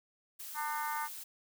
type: noise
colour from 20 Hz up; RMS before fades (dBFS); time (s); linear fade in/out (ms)
blue; -45; 0.39-1.24; 10
type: harmonic tone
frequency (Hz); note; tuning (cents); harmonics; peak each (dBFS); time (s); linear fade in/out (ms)
300; D4; +37; 3 / 4 / 5 / 6 / 7; -36 / -40 / -43 / -46 / -48; 0.54-1.09; 50
effects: none